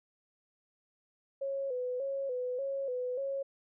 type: tone with vibrato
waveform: sine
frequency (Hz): 523.3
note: C5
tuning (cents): 0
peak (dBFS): -32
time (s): 1.41-3.43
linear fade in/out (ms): 10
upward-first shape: square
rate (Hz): 1.7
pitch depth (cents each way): 80
effects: none